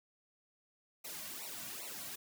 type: noise with flanger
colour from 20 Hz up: white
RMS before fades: -45 dBFS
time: 1.04-2.16 s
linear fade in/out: 10 ms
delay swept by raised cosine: 0.6 to 2.4 ms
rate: 2.5 Hz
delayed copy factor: -1
effects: none